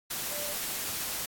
sine tone in noise, 588 Hz, D5, 2 cents sharp, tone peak -40 dBFS, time 0.31-0.53 s, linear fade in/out 10 ms, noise white, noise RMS -34 dBFS, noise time 0.1-1.26 s, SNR -9 dB, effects AAC 64 kbps

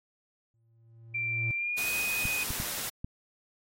triangle tone with exponential growth, 114.5 Hz, A#2, 31 cents flat, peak -27 dBFS, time 0.54-1.51 s, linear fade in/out 0 ms, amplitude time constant 210 ms
sine tone with pitch glide, 2357 to 2497 Hz, D7 to D#7, +6 to +6 cents, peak -29 dBFS, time 1.14-2.44 s, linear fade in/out 10 ms, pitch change +100 cents, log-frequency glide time 1.54-1.87 s
white noise, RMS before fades -35 dBFS, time 1.77-2.9 s, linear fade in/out 10 ms
clicks, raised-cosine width 5 ms, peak -23 dBFS, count 4, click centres 2.254 / 2.505 / 2.601 / 3.045 s
effects AAC 48 kbps

